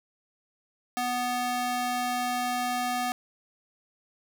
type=tone with high-pass filter; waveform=square; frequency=246.9 Hz; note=B3; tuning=in tune; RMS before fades=-29 dBFS; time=0.97-3.12 s; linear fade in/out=0 ms; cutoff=550 Hz; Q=1.4; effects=none